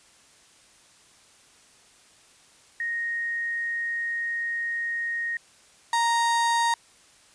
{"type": "tone pair in turn", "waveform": ["sine", "35% pulse"], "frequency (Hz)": [1864.7, 932.4], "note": ["A#6", "A#5"], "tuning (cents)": [0, 0], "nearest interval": "octave", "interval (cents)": 1200, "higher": "first", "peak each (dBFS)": [-26, -19], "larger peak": "second", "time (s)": [[2.8, 5.37], [5.93, 6.74]], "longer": "first", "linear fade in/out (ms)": 2, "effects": ["white hiss -56 dBFS RMS until 7.34 s", "resampled to 22050 Hz"]}